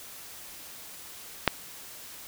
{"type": "click", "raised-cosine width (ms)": 0.3, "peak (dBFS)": -3, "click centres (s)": 1.477, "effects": ["white hiss -45 dBFS RMS until 2.27 s"]}